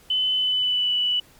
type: tone with pitch glide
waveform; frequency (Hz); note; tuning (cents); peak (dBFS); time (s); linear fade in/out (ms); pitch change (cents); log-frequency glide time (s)
sine; 3024 to 2962; F#7 to F#7; +37 to +1; -19; 0.1-1.2; 5; -36; 0.35-0.94
effects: pink hiss -53 dBFS RMS until 1.39 s + MP3 96 kbps